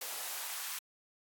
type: noise with high-pass filter sweep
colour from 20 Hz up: white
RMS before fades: -40 dBFS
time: 0.01-0.79 s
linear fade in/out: 5 ms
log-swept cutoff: 490 to 1300 Hz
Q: 1.3
effects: AAC 64 kbps